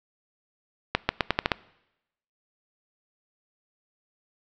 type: accelerating click train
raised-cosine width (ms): 0.3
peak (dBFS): -4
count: 7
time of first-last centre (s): 0.95-1.518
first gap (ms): 140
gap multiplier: 0.84
effects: noise-tail reverb RT60 0.9 s tail -22 dB re dry + low-pass 5000 Hz 12 dB/octave